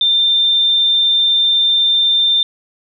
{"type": "tone", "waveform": "sine", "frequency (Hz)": 3588, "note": "A7", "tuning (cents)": 33, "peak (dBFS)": -10, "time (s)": [0.01, 2.43], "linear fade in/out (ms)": 2, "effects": []}